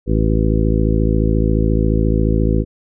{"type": "harmonic tone", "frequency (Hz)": 54.3, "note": "A1", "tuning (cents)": -22, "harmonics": [1, 2, 3, 4, 5, 6, 7, 9], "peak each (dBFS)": [-16, -19, -21, -22, -23, -24, -24, -26], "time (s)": [0.06, 2.65], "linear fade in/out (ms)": 50, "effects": []}